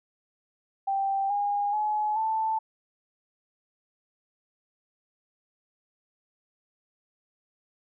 sine tone with pitch steps, 784 / 815.4 / 848.1 / 882 Hz, G5 / G#5 / G#5 / A5, 0 / -32 / +36 / +4 cents, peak -24 dBFS, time 0.87-2.59 s, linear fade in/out 10 ms, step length 430 ms, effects none

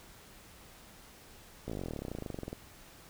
slowing click train, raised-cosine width 2 ms, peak -25 dBFS, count 29, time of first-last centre 1.68-2.529 s, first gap 17 ms, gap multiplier 1.04, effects pink hiss -55 dBFS RMS until 3.09 s

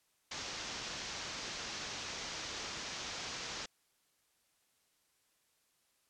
white low-pass noise, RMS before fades -43 dBFS, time 0.31-3.66 s, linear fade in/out 5 ms, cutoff 6500 Hz, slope 48 dB/octave, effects white hiss -75 dBFS RMS until 6.09 s + low-pass 12000 Hz 12 dB/octave

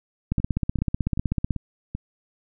two click trains, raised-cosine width 5 ms, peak -10 / -16 dBFS, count 20 / 5, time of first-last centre 0.32-1.508 / 0.4-1.95 s, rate 16 / 2.58 Hz, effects none

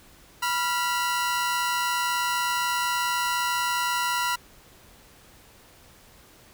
sawtooth tone pair together, 978 / 1384.2 Hz, B5 / F6, -17 / -16 cents, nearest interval tritone, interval 601 cents, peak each -22 / -24 dBFS, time 0.42-4.36 s, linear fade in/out 10 ms, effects pink hiss -53 dBFS RMS until 6.53 s

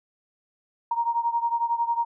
sine beating tone pair, 932.3 / 943.3 Hz, A#5 / A#5, 0 / +20 cents, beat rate 11 Hz, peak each -24 / -27 dBFS, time 0.91-2.05 s, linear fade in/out 5 ms, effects none

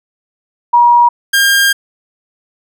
sine / sawtooth tone pair in turn, 956 / 1607.8 Hz, A#5 / G6, +43 / +43 cents, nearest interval major sixth, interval 900 cents, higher second, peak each -4 dBFS, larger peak neither, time 0.73-1.09 / 1.33-1.73 s, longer second, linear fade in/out 10 ms, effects none

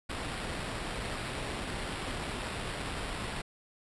pink noise with sample-and-hold, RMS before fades -37 dBFS, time 0.09-3.42 s, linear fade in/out 10 ms, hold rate 6300 Hz, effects resampled to 24000 Hz

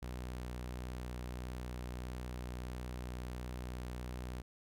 sawtooth tone with vibrato, 61.74 Hz, B1, in tune, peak -37 dBFS, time 0.02-4.42 s, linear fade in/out 10 ms, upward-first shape triangle, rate 1.5 Hz, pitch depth 10 cents each way, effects none

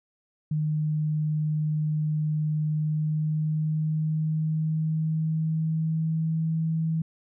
sine tone with pitch glide, 153.2 to 161.1 Hz, D#3 to E3, -27 to -39 cents, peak -23 dBFS, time 0.51-7.02 s, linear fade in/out 5 ms, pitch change +88 cents, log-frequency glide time 2.69-6.54 s, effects none

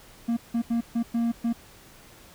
triangle tone bursts at uneven times, 233.1 Hz, A#3, in tune, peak -20 dBFS, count 6, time 0.28-0.37 / 0.54-0.62 / 0.7-0.81 / 0.95-1.03 / 1.14-1.32 / 1.44-1.53 s, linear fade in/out 10 ms, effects pink hiss -51 dBFS RMS until 2.34 s

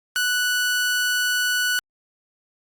sawtooth tone, 1480 Hz, F#6, in tune, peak -16 dBFS, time 0.16-1.79 s, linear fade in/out 0 ms, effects Opus 48 kbps

